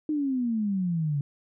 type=exponential sweep; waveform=sine; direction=down; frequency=311.1 to 139.2 Hz; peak=-24 dBFS; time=0.09-1.21 s; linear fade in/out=2 ms; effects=none